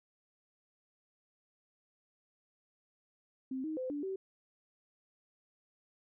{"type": "tone with pitch steps", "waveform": "sine", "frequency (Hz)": [262.1, 313.5, 513, 290.6, 383.3], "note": ["C4", "D#4", "C5", "D4", "G4"], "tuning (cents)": [3, 13, -34, -18, -39], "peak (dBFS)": -35, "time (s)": [3.51, 4.16], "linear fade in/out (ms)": 5, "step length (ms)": 130, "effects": []}